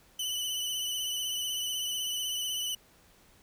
sawtooth tone with vibrato, 2995 Hz, F#7, 20 cents sharp, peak -28 dBFS, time 0.19-2.75 s, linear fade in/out 5 ms, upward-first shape sine, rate 16 Hz, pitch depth 35 cents each way, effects pink hiss -61 dBFS RMS until 3.42 s

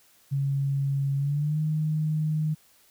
sine tone with pitch glide, 138.59 to 154.67 Hz, C#3 to D#3, 0 to -10 cents, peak -23 dBFS, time 0.31-2.55 s, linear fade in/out 20 ms, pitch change +190 cents, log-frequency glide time 1.17-1.6 s, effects white hiss -60 dBFS RMS until 2.9 s

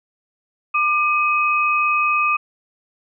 sine tone pair together, 1196.7 / 2534 Hz, D6 / D#7, +32 / +31 cents, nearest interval octave + minor second, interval 1299 cents, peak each -17 / -19 dBFS, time 0.74-2.37 s, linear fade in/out 10 ms, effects none

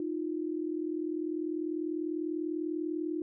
sine tone pair together, 311.1 / 351.2 Hz, D#4 / F4, 0 / +10 cents, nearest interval major second, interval 210 cents, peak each -33 / -35 dBFS, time 0-3.22 s, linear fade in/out 2 ms, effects none

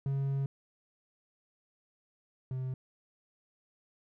triangle tone pair in turn, 137.3 / 129.49 Hz, C#3 / C3, -16 / -18 cents, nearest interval minor second, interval 102 cents, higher first, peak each -27 / -31 dBFS, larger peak first, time 0.06-0.46 / 2.51-2.74 s, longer first, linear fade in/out 2 ms, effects none

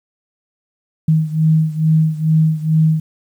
sine beating tone pair, 157.2 / 159.5 Hz, D#3 / D#3, +18 / +43 cents, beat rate 2.3 Hz, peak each -13 / -16 dBFS, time 1.08-3 s, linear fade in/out 5 ms, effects 8-bit

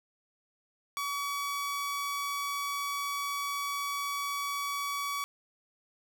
sawtooth tone, 1136 Hz, C#6, 42 cents sharp, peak -28 dBFS, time 0.97-5.24 s, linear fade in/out 0 ms, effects none

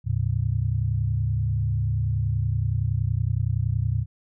sine tone cluster, 76 / 106.9 / 137.5 Hz, D#2 / A2 / C#3, -40 / -49 / -14 cents, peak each -28 / -23 / -28 dBFS, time 0.04-4.06 s, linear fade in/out 50 ms, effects none

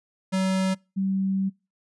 square / sine tone pair in turn, 189.3 / 192.72 Hz, F#3 / G3, +40 / -29 cents, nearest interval unison, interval 31 cents, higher second, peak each -22 dBFS, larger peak neither, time 0.32-0.75 / 0.96-1.5 s, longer second, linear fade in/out 20 ms, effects noise-tail reverb RT60 0.3 s tail -26 dB re dry + resampled to 24000 Hz

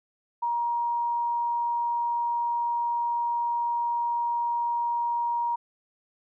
sine tone, 946 Hz, A#5, 25 cents sharp, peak -24 dBFS, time 0.42-5.56 s, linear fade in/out 10 ms, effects none

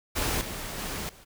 pink noise with level steps, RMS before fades -28 / -36 / -34 / -52 dBFS, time 0.15-1.25 s, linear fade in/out 20 ms, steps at 0.41 / 0.78 / 1.09 s, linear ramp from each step 2 ms, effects none

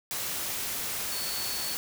sine tone in noise, 4435 Hz, C#8, in tune, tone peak -36 dBFS, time 1.12-1.75 s, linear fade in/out 0 ms, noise white, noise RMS -33 dBFS, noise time 0.11-1.77 s, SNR -6 dB, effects none

